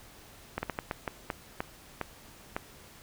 slowing click train, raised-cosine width 0.5 ms, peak -16 dBFS, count 10, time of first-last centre 0.58-2.565 s, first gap 50 ms, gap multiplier 1.35, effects pink hiss -53 dBFS RMS until 3.02 s

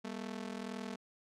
sawtooth ring-modulated tone, 220 Hz, A3, in tune, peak -33 dBFS, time 0.04-0.96 s, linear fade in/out 10 ms, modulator 21 Hz, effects low-pass 7000 Hz 12 dB/octave + AAC 64 kbps

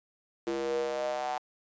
square tone with high-pass filter sweep, 68 Hz, C#2, 33 cents flat, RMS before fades -32 dBFS, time 0.47-1.38 s, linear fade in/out 0 ms, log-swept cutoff 370 to 800 Hz, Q 6.8, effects resampled to 16000 Hz

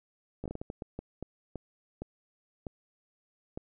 slowing click train, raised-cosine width 2 ms, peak -24 dBFS, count 14, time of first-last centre 0.44-3.575 s, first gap 16 ms, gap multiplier 1.4, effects none

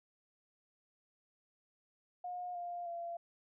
sine tone with pitch steps, 717 / 700.6 / 684.6 Hz, F5 / F5 / F5, +45 / +5 / -35 cents, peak -39 dBFS, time 2.24-3.17 s, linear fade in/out 5 ms, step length 310 ms, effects none

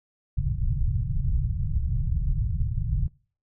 pink low-pass noise, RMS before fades -25 dBFS, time 0.37-3.08 s, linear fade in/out 10 ms, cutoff 150 Hz, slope 48 dB/octave, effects noise-tail reverb RT60 0.4 s tail -22 dB re dry

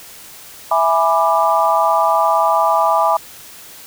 sine chord, E dominant seventh, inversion none, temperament equal with one note detuned, 659.3 / 830.6 / 987.8 / 1182.8 Hz, E5 / G#5 / B5 / D6, 0 / 0 / 0 / +12 cents, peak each -17 dBFS, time 0.71-3.17 s, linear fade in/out 5 ms, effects white hiss -38 dBFS RMS until 3.86 s

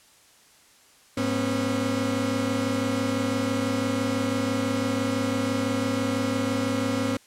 30% pulse tone cluster, 104.9 / 245.6 / 271.6 Hz, G#2 / B3 / C#4, +18 / -9 / -35 cents, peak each -29 / -25 / -24 dBFS, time 1.17-7.17 s, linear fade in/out 5 ms, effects white hiss -56 dBFS RMS until 7.26 s + low-pass 10000 Hz 12 dB/octave

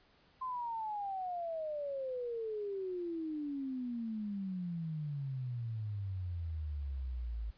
sine exponential sweep, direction down, 1046.5 to 53.2 Hz, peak -36 dBFS, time 0.41-7.51 s, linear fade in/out 10 ms, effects pink hiss -67 dBFS RMS until 7.57 s + resampled to 11025 Hz

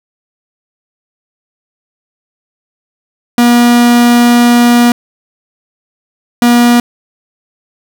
45% pulse tone pair in turn, 239.9 / 239.9 Hz, A#3 / A#3, +50 / +50 cents, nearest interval unison, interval 0 cents, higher neither, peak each -4 dBFS, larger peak neither, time 3.38-4.92 / 6.42-6.8 s, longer first, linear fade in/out 2 ms, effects none

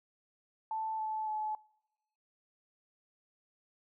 sine tone with pitch steps, 880 / 869.4 / 858.9 Hz, A5 / A5 / A5, 0 / -21 / -42 cents, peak -33 dBFS, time 0.71-1.55 s, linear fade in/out 2 ms, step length 280 ms, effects noise-tail reverb RT60 1.0 s tail -26 dB re dry

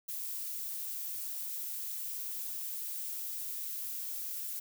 violet noise, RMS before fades -39 dBFS, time 0.08-4.6 s, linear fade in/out 10 ms, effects none

